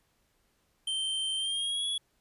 square tone with pitch glide, 3124 to 3368 Hz, G7 to G#7, -7 to +24 cents, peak -30 dBFS, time 0.87-1.98 s, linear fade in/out 5 ms, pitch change +131 cents, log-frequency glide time 1.36-1.87 s, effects pink hiss -72 dBFS RMS until 2.2 s + resampled to 32000 Hz

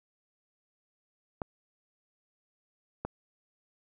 clicks, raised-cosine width 1 ms, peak -19 dBFS, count 2, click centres 1.418 / 3.05 s, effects none

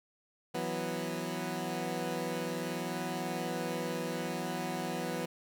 15% pulse chord, E suspended second, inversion none, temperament equal, 164.81 / 185 / 246.9 Hz, E3 / F#3 / B3, 0 / 0 / 0 cents, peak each -32 dBFS, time 0.54-5.26 s, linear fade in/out 10 ms, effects none

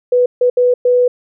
sine tone bursts at uneven times, 493.9 Hz, B4, in tune, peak -8 dBFS, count 4, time 0.12-0.26 / 0.41-0.5 / 0.57-0.74 / 0.85-1.08 s, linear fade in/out 5 ms, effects none

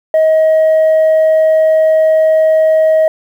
sine tone, 633 Hz, D#5, 30 cents sharp, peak -4 dBFS, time 0.14-3.08 s, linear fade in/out 2 ms, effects tanh soft clip ceiling -5 dBFS + 7-bit

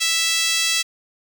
5% pulse tone with high-pass filter, 659.3 Hz, E5, in tune, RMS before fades -20 dBFS, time 0-0.83 s, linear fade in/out 20 ms, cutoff 2400 Hz, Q 1.3, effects none

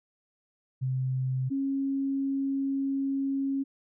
sine tone pair in turn, 130 / 273.1 Hz, C3 / C#4, -11 / -26 cents, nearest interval octave + minor second, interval 1285 cents, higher second, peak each -26 dBFS, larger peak neither, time 0.81-1.5 / 1.5-3.64 s, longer second, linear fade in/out 20 ms, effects none

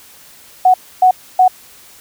sine tone bursts, 740 Hz, F#5, in tune, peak -5 dBFS, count 3, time 0.65-1.48 s, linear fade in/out 5 ms, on 90 ms, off 280 ms, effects white hiss -42 dBFS RMS until 2 s

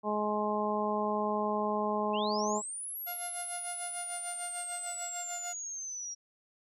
harmonic tone, 210.5 Hz, G#3, 24 cents sharp, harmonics 1 / 2 / 3 / 4 / 5, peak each -35 / -35 / -35 / -35 / -35 dBFS, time 0.03-2.62 s, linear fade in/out 50 ms
sine linear two-way sweep, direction up then down, 2537 to 11600 to 5640 Hz, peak -37 dBFS, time 2.13-6.15 s, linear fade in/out 20 ms, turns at 2.98 s
sawtooth tone with tremolo, 704 Hz, F5, 14 cents sharp, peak -34 dBFS, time 3.06-5.54 s, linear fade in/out 20 ms, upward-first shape sine, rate 6.7 Hz, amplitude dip 70%
effects resampled to 32000 Hz

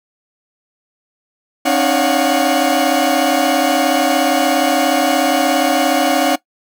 40% pulse tone cluster, 271.3 / 304.3 / 562 / 708 / 745 Hz, C#4 / D#4 / C#5 / F5 / F#5, -37 / -38 / +24 / +23 / +12 cents, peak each -18 dBFS, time 1.65-6.36 s, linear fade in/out 10 ms, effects noise-tail reverb RT60 0.1 s tail -19 dB re dry

